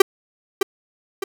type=tone with echo; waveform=45% pulse; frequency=390 Hz; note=G4; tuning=9 cents flat; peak=-6 dBFS; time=0-0.02 s; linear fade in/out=5 ms; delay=610 ms; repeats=2; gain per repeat=-8 dB; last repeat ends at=1.24 s; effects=none